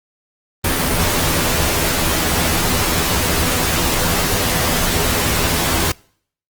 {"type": "noise with comb filter", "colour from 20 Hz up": "pink", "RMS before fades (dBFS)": -17, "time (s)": [0.64, 5.92], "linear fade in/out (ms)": 5, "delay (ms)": 12, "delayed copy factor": 0.6, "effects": ["noise-tail reverb RT60 0.6 s tail -26 dB re dry", "Opus 24 kbps"]}